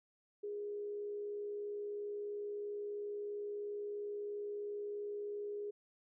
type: tone with frequency modulation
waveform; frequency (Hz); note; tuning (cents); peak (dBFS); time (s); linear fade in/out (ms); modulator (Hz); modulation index
sine; 412.4; G#4; -12; -39; 0.43-5.71; 10; 63; 0.2
effects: none